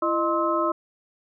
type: tone cluster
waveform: sine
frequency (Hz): 336.5 / 615 / 1053 / 1291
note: E4 / D#5 / C6 / E6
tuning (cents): +36 / -20 / +11 / -37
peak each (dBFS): -26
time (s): 0.02-0.72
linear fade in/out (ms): 5
effects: none